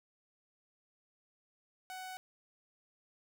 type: tone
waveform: sawtooth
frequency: 746 Hz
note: F#5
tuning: 14 cents sharp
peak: -39 dBFS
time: 1.9-2.17 s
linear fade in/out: 0 ms
effects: none